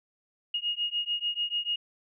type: beating tone pair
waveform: sine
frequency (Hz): 2862 / 2868.8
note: F7 / F7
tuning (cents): +42 / +46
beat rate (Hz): 6.8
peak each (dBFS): -31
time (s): 0.54-1.76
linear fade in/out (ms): 5
effects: none

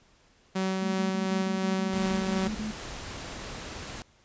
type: tone with tremolo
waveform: sawtooth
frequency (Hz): 189.4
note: F#3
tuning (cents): +41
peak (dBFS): -22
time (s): 0.55-2.48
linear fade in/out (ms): 10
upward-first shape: sine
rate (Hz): 2.8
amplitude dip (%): 25
type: tone bursts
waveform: sine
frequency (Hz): 215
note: A3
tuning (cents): -40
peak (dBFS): -30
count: 12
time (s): 0.82-2.711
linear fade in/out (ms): 5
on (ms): 120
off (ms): 41
type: noise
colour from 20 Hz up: pink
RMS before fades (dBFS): -39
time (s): 1.93-4.02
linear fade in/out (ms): 0
effects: pink hiss -62 dBFS RMS until 4.24 s + resampled to 16000 Hz

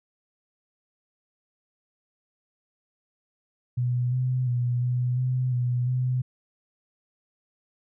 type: tone with pitch steps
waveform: sine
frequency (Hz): 123.3 / 127.4 / 122.2 / 124.1 / 127.4 / 123.2 / 126.8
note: B2 / C3 / B2 / B2 / C3 / B2 / B2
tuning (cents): -2 / -46 / -18 / +9 / -46 / -4 / +46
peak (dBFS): -22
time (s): 3.77-6.22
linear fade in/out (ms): 10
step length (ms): 350
effects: none

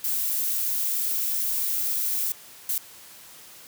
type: noise bursts at uneven times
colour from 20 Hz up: violet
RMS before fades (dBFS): -26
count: 2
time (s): 0.04-2.32 / 2.69-2.78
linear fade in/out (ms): 2
effects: white hiss -47 dBFS RMS until 3.67 s + high-pass 60 Hz 12 dB/octave

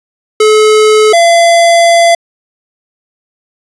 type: tone pair in turn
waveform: square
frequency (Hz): 430 / 679.7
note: A4 / F5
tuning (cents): -40 / -47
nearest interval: minor sixth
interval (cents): 793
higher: second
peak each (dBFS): -4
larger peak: neither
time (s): 0.4-1.13 / 1.13-2.15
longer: second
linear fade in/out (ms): 5
effects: resampled to 24000 Hz + 7-bit

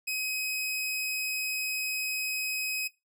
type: tone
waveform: sawtooth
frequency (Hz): 2532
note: D#7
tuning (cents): +30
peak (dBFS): -26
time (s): 0.07-2.88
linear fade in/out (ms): 10
effects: noise-tail reverb RT60 0.2 s tail -18 dB re dry

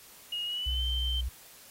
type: tone with pitch glide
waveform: sine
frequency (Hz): 2871 to 3113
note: F7 to G7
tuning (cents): +47 to -13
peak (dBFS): -31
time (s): 0.32-1.21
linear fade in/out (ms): 5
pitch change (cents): +140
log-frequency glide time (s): 0.45-0.85
type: tone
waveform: sine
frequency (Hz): 61.74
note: B1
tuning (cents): 0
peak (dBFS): -29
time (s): 0.66-1.29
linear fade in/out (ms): 10
effects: white hiss -53 dBFS RMS until 1.7 s + AAC 48 kbps

